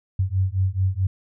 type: beating tone pair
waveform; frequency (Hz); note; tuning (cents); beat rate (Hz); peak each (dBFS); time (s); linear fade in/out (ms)
sine; 92.5 / 97.1; F#2 / G2; 0 / -16; 4.6; -22; 0.19-1.07; 5
effects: none